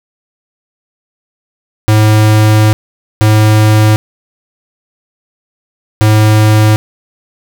square tone bursts at uneven times, 107.6 Hz, A2, 38 cents flat, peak -5 dBFS, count 3, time 1.88-2.73 / 3.21-3.96 / 6.01-6.76 s, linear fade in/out 0 ms, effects none

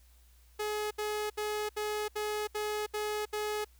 sawtooth tone bursts, 422.5 Hz, G#4, 30 cents sharp, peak -28 dBFS, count 8, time 0.59-3.647 s, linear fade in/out 10 ms, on 320 ms, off 71 ms, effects added 60 Hz sine -58 dBFS peak until 3.79 s + white hiss -67 dBFS RMS until 3.79 s

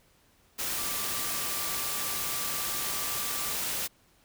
sine tone in noise, 1174.7 Hz, D6, in tune, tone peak -42 dBFS, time 0.77-3.54 s, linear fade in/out 20 ms, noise white, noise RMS -32 dBFS, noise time 0.58-3.88 s, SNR -13 dB, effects pink hiss -64 dBFS RMS until 4.24 s

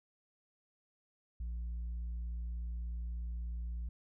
sine tone, 58.3 Hz, A#1, 1 cent sharp, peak -34 dBFS, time 1.4-3.89 s, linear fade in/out 5 ms, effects tanh soft clip ceiling -36 dBFS

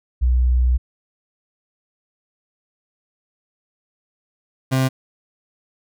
sine / 30% pulse tone pair in turn, 62 / 131.37 Hz, B1 / C3, +7 / +7 cents, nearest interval octave + minor second, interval 1300 cents, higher second, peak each -13 dBFS, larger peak neither, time 0.21-0.78 / 4.71-4.89 s, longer first, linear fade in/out 20 ms, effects none

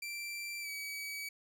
sawtooth tone with pitch glide, 2349 to 2278 Hz, D7 to C#7, 0 to +47 cents, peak -36 dBFS, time 0.02-1.29 s, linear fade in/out 5 ms, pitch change -53 cents, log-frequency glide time 0.61-0.69 s, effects none

